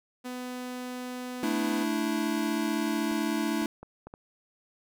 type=tone; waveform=sawtooth; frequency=250 Hz; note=B3; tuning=21 cents sharp; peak=-31 dBFS; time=0.24-1.85 s; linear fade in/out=20 ms
type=chord; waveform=square; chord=A suspended fourth; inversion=none; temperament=equal; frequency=220 / 293.7 / 329.6 Hz; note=A3 / D4 / E4; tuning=0 / 0 / 0 cents; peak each=-32 dBFS; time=1.43-3.66 s; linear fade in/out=2 ms
type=clicks; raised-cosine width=1 ms; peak=-29 dBFS; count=5; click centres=3.115 / 3.62 / 3.83 / 4.07 / 4.139 s
effects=none